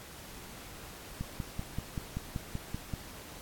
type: click train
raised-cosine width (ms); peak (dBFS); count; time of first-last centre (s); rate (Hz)
5; -22; 10; 1.21-2.937; 5.21
effects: pink hiss -48 dBFS RMS until 3.41 s + AAC 64 kbps